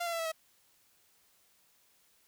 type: tone with pitch steps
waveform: sawtooth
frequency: 693 / 679.9 / 667.1 / 654.5 / 642.1 Hz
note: F5 / F5 / E5 / E5 / E5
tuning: -14 / -47 / +20 / -13 / -46 cents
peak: -29 dBFS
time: 0-0.32 s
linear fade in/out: 10 ms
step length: 64 ms
effects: white hiss -68 dBFS RMS until 2.27 s